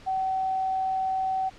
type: tone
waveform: sine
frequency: 760 Hz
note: F#5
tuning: 46 cents sharp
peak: -24 dBFS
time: 0.06-1.5 s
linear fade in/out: 20 ms
effects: pink hiss -50 dBFS RMS until 1.58 s + low-pass 5000 Hz 12 dB/octave